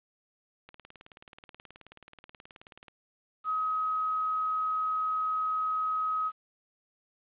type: click train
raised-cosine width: 0.2 ms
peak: -30 dBFS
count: 42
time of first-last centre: 0.69-2.883 s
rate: 18.7 Hz
type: tone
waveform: sine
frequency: 1268 Hz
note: D#6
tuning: 32 cents sharp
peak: -27 dBFS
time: 3.44-6.32 s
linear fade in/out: 50 ms
effects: resampled to 8000 Hz + 10-bit